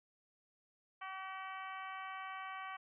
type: harmonic tone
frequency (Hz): 381.2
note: G4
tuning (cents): -48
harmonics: 2 / 3 / 4 / 5 / 6 / 7 / 8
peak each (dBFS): -49 / -46 / -52 / -53 / -53 / -60 / -59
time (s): 1.01-2.77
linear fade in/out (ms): 10
effects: none